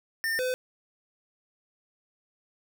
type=tone pair in turn; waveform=square; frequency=1808 / 507.4 Hz; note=A6 / B4; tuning=+47 / +47 cents; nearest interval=octave + minor seventh; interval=2200 cents; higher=first; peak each=-27 dBFS; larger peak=neither; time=0.24-0.39 / 0.39-0.54 s; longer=neither; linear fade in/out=0 ms; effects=none